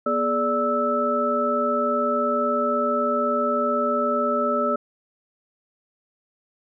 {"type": "tone cluster", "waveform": "sine", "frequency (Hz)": [242.6, 419.1, 585, 1312], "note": ["B3", "G#4", "D5", "E6"], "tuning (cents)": [-31, 16, -7, -9], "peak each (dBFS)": [-27, -28, -24, -23], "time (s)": [0.06, 4.76], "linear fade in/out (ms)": 5, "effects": []}